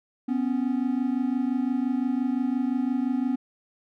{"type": "tone pair together", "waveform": "triangle", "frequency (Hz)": [249.2, 275], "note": ["B3", "C#4"], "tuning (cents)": [16, -14], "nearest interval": "major second", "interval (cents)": 170, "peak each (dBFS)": [-23, -25], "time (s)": [0.28, 3.36], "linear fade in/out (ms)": 10, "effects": []}